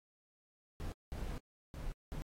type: noise bursts at uneven times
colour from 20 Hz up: brown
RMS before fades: -41 dBFS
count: 4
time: 0.8-0.92 / 1.12-1.38 / 1.74-1.92 / 2.12-2.22 s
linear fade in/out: 0 ms
effects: AAC 48 kbps